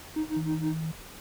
triangle tone with tremolo, 311.1 Hz, D#4, in tune, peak -22 dBFS, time 0.16-0.77 s, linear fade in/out 5 ms, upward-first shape sine, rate 6.3 Hz, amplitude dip 95%
sine tone, 160 Hz, D#3, 49 cents sharp, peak -29 dBFS, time 0.36-0.92 s, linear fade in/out 10 ms
effects tanh soft clip ceiling -18 dBFS + pink hiss -46 dBFS RMS until 1.2 s

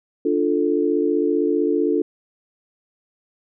sine chord, D minor, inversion none, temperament equal, 293.7 / 349.2 / 440 Hz, D4 / F4 / A4, 0 / 0 / 0 cents, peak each -21 dBFS, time 0.25-2.02 s, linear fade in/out 5 ms, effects none

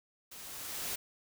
white noise with level ramp, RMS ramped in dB -49 to -36 dBFS, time 0.31-0.96 s, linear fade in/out 10 ms, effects none

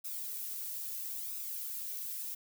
violet noise with flanger, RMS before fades -40 dBFS, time 0.04-2.35 s, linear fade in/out 10 ms, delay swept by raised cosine 0.79 to 2.69 ms, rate 0.76 Hz, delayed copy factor +0.6, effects none

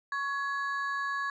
triangle ring-modulated tone, 1396.9 Hz, F6, in tune, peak -25 dBFS, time 0.12-1.3 s, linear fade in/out 2 ms, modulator 285 Hz, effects resampled to 16000 Hz

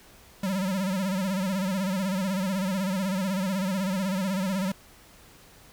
square tone with vibrato, 190.5 Hz, G3, 49 cents flat, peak -26 dBFS, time 0.43-4.72 s, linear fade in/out 5 ms, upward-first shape sine, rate 16 Hz, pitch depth 95 cents each way, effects pink hiss -53 dBFS RMS until 5.72 s

